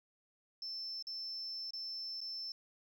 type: tone with dropouts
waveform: sine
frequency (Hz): 5310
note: E8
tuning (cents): +12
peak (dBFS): -39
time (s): 0.62-2.52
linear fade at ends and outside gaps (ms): 2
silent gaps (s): 1.025-1.069 / 1.707-1.734 / 2.206-2.213
effects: tanh soft clip ceiling -36 dBFS + 12-bit